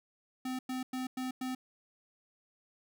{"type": "tone bursts", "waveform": "square", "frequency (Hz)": 256.9, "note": "C4", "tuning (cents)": -32, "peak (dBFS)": -35, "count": 5, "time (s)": [0.45, 1.55], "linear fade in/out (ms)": 5, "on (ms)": 140, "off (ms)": 100, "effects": []}